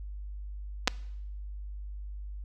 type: clicks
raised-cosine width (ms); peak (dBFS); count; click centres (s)
0.2; -6; 2; 0.875 / 0.879
effects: noise-tail reverb RT60 0.8 s tail -22 dB re dry + added 50 Hz sine -37 dBFS peak until 2.44 s